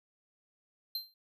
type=tone with exponential decay; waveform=square; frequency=4141 Hz; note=C8; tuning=19 cents flat; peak=-31 dBFS; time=0.95-1.14 s; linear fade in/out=2 ms; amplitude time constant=40 ms; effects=none